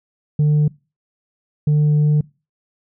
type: tone pair in turn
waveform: sine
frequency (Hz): 149.7 / 149.7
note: D3 / D3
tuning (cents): +33 / +33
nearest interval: unison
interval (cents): 0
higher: neither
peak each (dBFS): -9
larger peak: neither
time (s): 0.39-0.68 / 1.67-2.21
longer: second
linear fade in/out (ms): 5
effects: noise-tail reverb RT60 0.3 s tail -24 dB re dry + tanh soft clip ceiling -11 dBFS